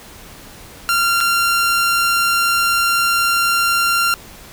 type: tone with dropouts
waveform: sawtooth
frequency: 1382 Hz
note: F6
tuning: 19 cents flat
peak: -10 dBFS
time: 0.89-4.14 s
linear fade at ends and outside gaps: 0 ms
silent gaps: 1.205-1.21 s
effects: pink hiss -39 dBFS RMS until 4.52 s